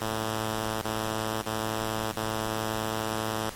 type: tone with dropouts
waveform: 5% pulse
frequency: 110 Hz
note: A2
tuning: in tune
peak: -17 dBFS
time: 0.01-3.5 s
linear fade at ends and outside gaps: 5 ms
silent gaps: 0.819-0.845 / 1.421-1.462 / 2.121-2.166 s
effects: pink hiss -42 dBFS RMS until 3.55 s + MP3 64 kbps